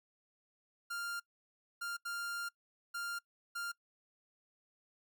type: tone bursts at uneven times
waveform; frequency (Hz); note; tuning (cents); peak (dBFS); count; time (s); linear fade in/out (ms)
45% pulse; 1396.9; F6; 0; -38; 5; 0.9-1.2 / 1.81-1.97 / 2.05-2.49 / 2.94-3.19 / 3.55-3.72; 10
effects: noise-tail reverb RT60 0.1 s tail -23 dB re dry